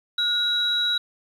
sine tone pair together, 1436 / 3876 Hz, F6 / B7, +48 / -33 cents, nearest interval octave + perfect fourth, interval 1719 cents, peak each -27 / -20 dBFS, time 0.18-0.98 s, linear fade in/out 5 ms, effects tanh soft clip ceiling -13 dBFS + 9-bit

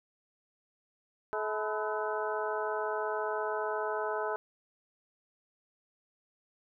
harmonic tone with a mistuned harmonic, 214.4 Hz, A3, 45 cents flat, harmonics 2 / 3 / 4 / 5 / 6 / 7, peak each -35 / -37 / -38 / -39 / -40 / -40 dBFS, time 1.33-4.36 s, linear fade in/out 0 ms, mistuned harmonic 5, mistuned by -110 cents, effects none

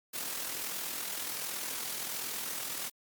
white noise with amplitude modulation, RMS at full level -35 dBFS, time 0.13-2.9 s, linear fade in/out 20 ms, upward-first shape sine, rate 41.3 Hz, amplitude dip 50%, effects high-pass 150 Hz 12 dB/octave + Opus 48 kbps

